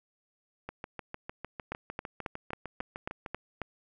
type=two click trains; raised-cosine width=0.5 ms; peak=-19 / -23 dBFS; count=8 / 18; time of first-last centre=1.72-3.617 / 0.69-3.262 s; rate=3.69 / 6.61 Hz; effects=none